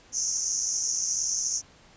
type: band-pass noise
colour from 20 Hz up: pink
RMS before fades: -28 dBFS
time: 0.12-1.62 s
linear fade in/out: 50 ms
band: 5700 to 6700 Hz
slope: 96 dB/octave
effects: pink hiss -55 dBFS RMS until 1.96 s + resampled to 16000 Hz